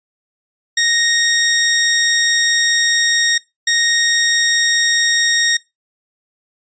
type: tone bursts at uneven times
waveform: 15% pulse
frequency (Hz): 1864.7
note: A#6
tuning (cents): 0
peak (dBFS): -6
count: 2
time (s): 0.77-3.38 / 3.67-5.57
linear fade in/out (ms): 5
effects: noise-tail reverb RT60 0.2 s tail -22 dB re dry + resampled to 16000 Hz